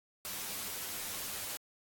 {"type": "noise with comb filter", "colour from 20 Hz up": "white", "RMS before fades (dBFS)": -40, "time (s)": [0.25, 1.57], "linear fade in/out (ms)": 0, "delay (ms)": 10, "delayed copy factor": 0.6, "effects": ["AAC 64 kbps"]}